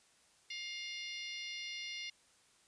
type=harmonic tone; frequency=706 Hz; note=F5; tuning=19 cents sharp; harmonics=3 / 4 / 5 / 6 / 7 / 8; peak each=-45 / -47 / -49 / -51 / -52 / -53 dBFS; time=0.5-2.1 s; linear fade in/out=5 ms; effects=white hiss -68 dBFS RMS until 2.67 s + resampled to 22050 Hz